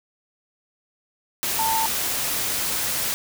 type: tone in noise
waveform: sine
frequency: 897 Hz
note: A5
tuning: 33 cents sharp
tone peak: -21 dBFS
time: 1.59-1.86 s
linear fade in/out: 0 ms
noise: white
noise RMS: -25 dBFS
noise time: 1.43-3.14 s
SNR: +1 dB
effects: none